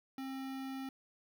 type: tone with notch filter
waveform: square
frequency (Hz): 266.6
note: C4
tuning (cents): +33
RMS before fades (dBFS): -42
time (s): 0.18-0.89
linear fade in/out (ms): 2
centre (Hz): 7600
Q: 1.3
effects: none